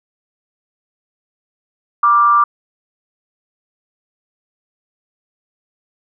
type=tone with frequency modulation; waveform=sine; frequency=1178 Hz; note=D6; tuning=5 cents sharp; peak=-8 dBFS; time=2.03-2.44 s; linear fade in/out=5 ms; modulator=217 Hz; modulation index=0.4; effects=none